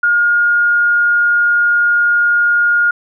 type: tone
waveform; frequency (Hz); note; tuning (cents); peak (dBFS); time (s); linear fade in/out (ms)
sine; 1424; F6; +33; -9; 0.03-2.91; 5
effects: none